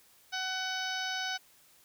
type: harmonic tone with a mistuned harmonic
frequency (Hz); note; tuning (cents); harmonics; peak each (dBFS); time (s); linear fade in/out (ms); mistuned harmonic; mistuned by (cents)
750; F#5; +23; 1 / 2 / 3 / 4 / 5 / 6 / 7 / 8; -39 / -36 / -43 / -41 / -42 / -45 / -43 / -45; 0.32-1.38; 20; 5; +16
effects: white hiss -62 dBFS RMS until 1.84 s